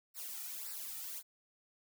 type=noise with flanger; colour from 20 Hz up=blue; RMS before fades=-44 dBFS; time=0.14-1.23 s; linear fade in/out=50 ms; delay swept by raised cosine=0.3 to 1.9 ms; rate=1.8 Hz; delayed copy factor=-0.8; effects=none